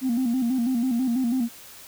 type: tone with vibrato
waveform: sine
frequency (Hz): 246.9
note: B3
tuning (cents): 0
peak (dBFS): -19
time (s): 0.01-1.49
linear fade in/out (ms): 50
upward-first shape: square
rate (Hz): 6.1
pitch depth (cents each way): 93
effects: tanh soft clip ceiling -18 dBFS + white hiss -45 dBFS RMS until 1.87 s